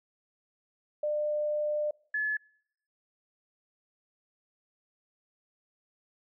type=tone pair in turn; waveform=sine; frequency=599 / 1714.9 Hz; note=D5 / A6; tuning=+34 / -45 cents; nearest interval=octave + tritone; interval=1821 cents; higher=second; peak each=-27 dBFS; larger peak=neither; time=1.03-1.91 / 2.14-2.37 s; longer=first; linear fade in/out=5 ms; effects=noise-tail reverb RT60 0.7 s tail -26 dB re dry